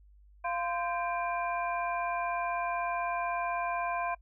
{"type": "tone cluster", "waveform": "sine", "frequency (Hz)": [693, 1031, 1579, 2391], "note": ["F5", "C6", "G6", "D7"], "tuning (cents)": [-14, -26, 12, 30], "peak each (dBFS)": [-33, -34, -40, -40], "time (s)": [0.44, 4.15], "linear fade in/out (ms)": 10, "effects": ["noise-tail reverb RT60 0.1 s tail -24 dB re dry", "added 50 Hz sine -55 dBFS peak until 4.21 s"]}